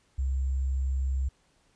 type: tone with sample-and-hold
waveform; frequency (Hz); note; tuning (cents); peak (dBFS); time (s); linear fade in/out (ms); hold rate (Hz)
sine; 66.3; C2; +23; -25; 0.18-1.29; 10; 7350
effects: pink hiss -67 dBFS RMS until 1.75 s + resampled to 22050 Hz